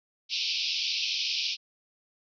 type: band-pass noise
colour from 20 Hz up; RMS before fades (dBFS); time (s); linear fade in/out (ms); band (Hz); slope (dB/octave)
white; -30; 0.29-1.57; 50; 2400 to 5500; 96
effects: none